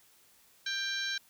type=harmonic tone with a mistuned harmonic; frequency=790 Hz; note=G5; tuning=13 cents sharp; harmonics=2 / 3 / 4 / 5 / 6 / 7 / 8; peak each=-35 / -44 / -42 / -36 / -48 / -43 / -47 dBFS; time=0.66-1.18 s; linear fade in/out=5 ms; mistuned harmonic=6; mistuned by=-87 cents; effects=white hiss -63 dBFS RMS until 1.29 s